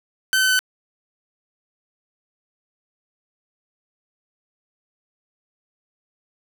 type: tone with pitch steps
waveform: sawtooth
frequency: 1532 / 1522.3 / 1512.7 Hz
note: G6 / F#6 / F#6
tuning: -40 / +49 / +38 cents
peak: -12 dBFS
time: 0.33-0.591 s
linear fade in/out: 0 ms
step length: 87 ms
effects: none